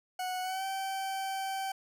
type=tone with pitch glide; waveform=40% pulse; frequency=737 to 772.7 Hz; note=F#5 to G5; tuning=-7 to -25 cents; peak=-32 dBFS; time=0.19-1.72 s; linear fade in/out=5 ms; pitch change=+82 cents; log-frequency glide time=0.42-0.64 s; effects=none